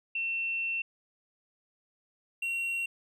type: tone pair in turn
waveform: sine / triangle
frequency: 2700 / 2739 Hz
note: E7 / F7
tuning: +41 / -34 cents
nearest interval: unison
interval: 25 cents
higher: second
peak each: -29 / -28 dBFS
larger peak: second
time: 0.15-0.82 / 2.42-2.86 s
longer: first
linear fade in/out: 5 ms
effects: none